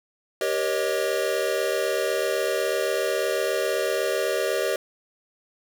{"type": "chord", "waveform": "square", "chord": "Eb dominant seventh", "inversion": "first", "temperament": "equal with one note detuned", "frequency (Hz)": [392, 478.2, 554.4, 622.3], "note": ["G4", "Bb4", "Db5", "Eb5"], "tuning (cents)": [0, 44, 0, 0], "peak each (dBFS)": -29, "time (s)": [0.41, 4.76], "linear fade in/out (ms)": 2, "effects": []}